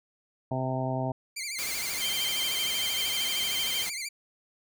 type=harmonic tone; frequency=130.1 Hz; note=C3; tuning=9 cents flat; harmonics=1 / 2 / 3 / 4 / 5 / 6 / 7; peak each=-31 / -34 / -40 / -41 / -33 / -37 / -38 dBFS; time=0.51-1.12 s; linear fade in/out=5 ms
type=tone with vibrato; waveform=15% pulse; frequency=2217 Hz; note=C#7; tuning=in tune; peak=-26 dBFS; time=1.36-4.09 s; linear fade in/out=10 ms; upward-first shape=sine; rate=13 Hz; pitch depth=130 cents each way
type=noise; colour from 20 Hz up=white; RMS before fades=-35 dBFS; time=1.58-3.9 s; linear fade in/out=10 ms
type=tone with tremolo; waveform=sine; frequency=3136 Hz; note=G7; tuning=in tune; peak=-28 dBFS; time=1.99-3.86 s; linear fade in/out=50 ms; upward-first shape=sine; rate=5.1 Hz; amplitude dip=25%
effects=none